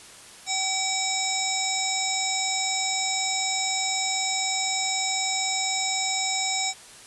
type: harmonic tone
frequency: 764 Hz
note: G5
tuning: 45 cents flat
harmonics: 1 / 3 / 5 / 7 / 9 / 10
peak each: -31 / -31 / -31 / -31 / -31 / -31 dBFS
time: 0.46-6.74 s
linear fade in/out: 50 ms
effects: white hiss -46 dBFS RMS until 7.06 s + resampled to 24000 Hz